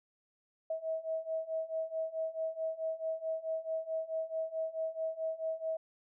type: beating tone pair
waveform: sine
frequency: 641 / 645.6 Hz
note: E5 / E5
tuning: -49 / -36 cents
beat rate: 4.6 Hz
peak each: -38 / -36 dBFS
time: 0.7-5.77 s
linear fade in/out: 5 ms
effects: none